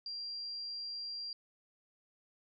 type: tone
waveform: sine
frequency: 4752 Hz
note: D8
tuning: 20 cents sharp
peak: -39 dBFS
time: 0.06-1.33 s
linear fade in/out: 2 ms
effects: none